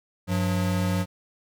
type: tone pair together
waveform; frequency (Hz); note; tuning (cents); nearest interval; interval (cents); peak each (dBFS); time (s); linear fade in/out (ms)
square; 96.6 / 181.1; G2 / F#3; -25 / -37; major seventh; 1088; -26; 0.27-1.06; 50
effects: none